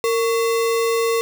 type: tone with sample-and-hold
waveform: sine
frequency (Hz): 459.4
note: A#4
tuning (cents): -25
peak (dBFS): -16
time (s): 0.04-1.21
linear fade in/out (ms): 0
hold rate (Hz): 1575
effects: none